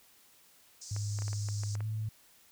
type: band-pass noise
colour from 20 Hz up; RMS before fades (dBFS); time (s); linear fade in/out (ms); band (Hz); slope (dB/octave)
white; -47; 0.81-1.76; 10; 4700 to 7800; 48
type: tone with pitch glide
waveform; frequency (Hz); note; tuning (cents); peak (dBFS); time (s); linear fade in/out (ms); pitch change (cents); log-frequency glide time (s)
sine; 103.4 to 108.73; G#2 to A2; -7 to -20; -32; 0.91-2.09; 5; +87; 1.77-1.86
type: clicks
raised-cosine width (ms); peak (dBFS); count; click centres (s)
0.5; -30; 9; 0.964 / 1.188 / 1.221 / 1.281 / 1.331 / 1.487 / 1.635 / 1.753 / 1.806
effects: white hiss -62 dBFS RMS until 2.51 s